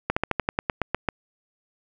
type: slowing click train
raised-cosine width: 0.5 ms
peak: -7 dBFS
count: 11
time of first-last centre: 0.1-1.088 s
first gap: 65 ms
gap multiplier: 1.09
effects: none